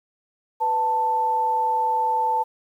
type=tone pair together; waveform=sine; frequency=496.7 / 885 Hz; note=B4 / A5; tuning=+10 / +10 cents; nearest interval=minor seventh; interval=1000 cents; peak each=-30 / -19 dBFS; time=0.6-2.44 s; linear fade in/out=20 ms; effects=9-bit